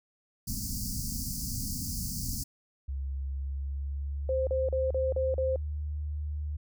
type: band-stop noise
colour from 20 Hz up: pink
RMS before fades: -34 dBFS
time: 0.47-2.44 s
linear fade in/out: 10 ms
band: 270 to 4600 Hz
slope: 96 dB/octave
type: tone with pitch glide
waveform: sine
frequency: 68 to 74.58 Hz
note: C#2 to D2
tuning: -33 to +27 cents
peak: -31 dBFS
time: 2.88-6.57 s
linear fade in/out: 10 ms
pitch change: +160 cents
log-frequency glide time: 3.29-5.39 s
type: tone bursts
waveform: sine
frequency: 523.3 Hz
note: C5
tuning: in tune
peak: -26 dBFS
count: 6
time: 4.29-5.56 s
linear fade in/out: 2 ms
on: 180 ms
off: 38 ms
effects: none